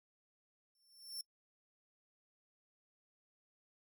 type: tone with exponential growth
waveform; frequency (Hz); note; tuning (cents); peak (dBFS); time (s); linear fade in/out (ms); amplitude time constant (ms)
sawtooth; 5410; E8; +44; -37; 0.75-1.21; 2; 100
effects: noise-tail reverb RT60 0.1 s tail -25 dB re dry